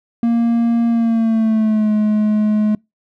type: tone with pitch glide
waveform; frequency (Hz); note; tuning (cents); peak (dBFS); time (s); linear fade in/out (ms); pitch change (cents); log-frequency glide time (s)
triangle; 233.1 to 212.5; A#3 to G#3; 0 to +40; -10; 0.23-2.75; 2; -160; 0.88-1.92
effects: noise-tail reverb RT60 0.2 s tail -26 dB re dry